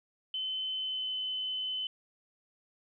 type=tone with pitch glide; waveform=sine; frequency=3053 to 3035 Hz; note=G7 to F#7; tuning=-46 to +43 cents; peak=-32 dBFS; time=0.34-1.87 s; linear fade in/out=2 ms; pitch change=-11 cents; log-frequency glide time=0.73-1.15 s; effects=none